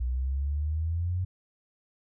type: exponential sweep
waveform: sine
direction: up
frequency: 60.2 to 93 Hz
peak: -26 dBFS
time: 0-1.25 s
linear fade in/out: 10 ms
effects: none